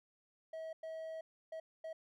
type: tone bursts at uneven times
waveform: triangle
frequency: 643 Hz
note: E5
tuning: 43 cents flat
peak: -40 dBFS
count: 4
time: 0.53-0.73 / 0.83-1.21 / 1.52-1.6 / 1.84-1.93 s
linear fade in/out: 5 ms
effects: none